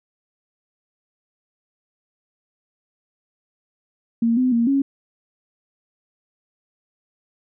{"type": "tone with pitch steps", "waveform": "sine", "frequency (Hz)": [231, 254.5, 233.3, 275.3], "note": ["A#3", "C4", "A#3", "C#4"], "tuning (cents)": [-16, -48, 2, -12], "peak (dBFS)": -15, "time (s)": [4.22, 4.82], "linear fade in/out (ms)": 5, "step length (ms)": 150, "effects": []}